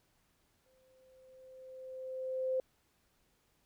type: tone with exponential growth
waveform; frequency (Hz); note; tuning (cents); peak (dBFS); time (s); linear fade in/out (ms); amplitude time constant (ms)
sine; 519; C5; -14; -29; 0.66-2.6; 2; 420
effects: pink hiss -74 dBFS RMS until 3.65 s